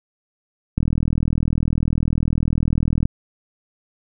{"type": "click train", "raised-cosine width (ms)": 5, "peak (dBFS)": -7, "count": 92, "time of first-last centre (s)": [0.78, 3.055], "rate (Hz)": 40, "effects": []}